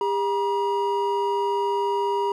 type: tone pair together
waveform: triangle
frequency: 402.2 / 956.6 Hz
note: G4 / A#5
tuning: +44 / +44 cents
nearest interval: octave + minor third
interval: 1500 cents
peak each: -22 / -22 dBFS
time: 0.01-2.32 s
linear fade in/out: 2 ms
effects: none